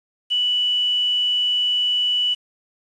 sine tone with quantisation, 2960 Hz, F#7, in tune, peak -17 dBFS, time 0.3-2.35 s, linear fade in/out 20 ms, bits 7, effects resampled to 22050 Hz

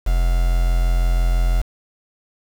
triangle tone with quantisation, 43 Hz, F1, 26 cents flat, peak -12 dBFS, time 0.06-1.62 s, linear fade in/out 10 ms, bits 5, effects none

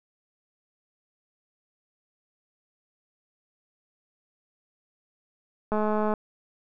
click train, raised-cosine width 1 ms, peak -14 dBFS, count 90, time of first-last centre 5.72-6.138 s, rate 213 Hz, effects none

